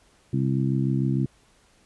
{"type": "harmonic tone", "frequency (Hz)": 66.6, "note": "C2", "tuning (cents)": 31, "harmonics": [2, 3, 4, 5], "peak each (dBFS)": [-23, -27, -29, -31], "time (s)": [0.33, 1.26], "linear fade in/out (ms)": 5, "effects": ["pink hiss -60 dBFS RMS until 1.85 s", "resampled to 24000 Hz"]}